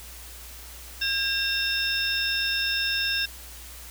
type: tone cluster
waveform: sine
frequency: 1614 / 2722 / 3661 / 5310 Hz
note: G#6 / F7 / A#7 / E8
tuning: -50 / -45 / -32 / +12 cents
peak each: -29 dBFS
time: 1.01-3.26 s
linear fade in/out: 10 ms
effects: added 60 Hz sine -44 dBFS peak until 3.9 s + white hiss -44 dBFS RMS until 3.9 s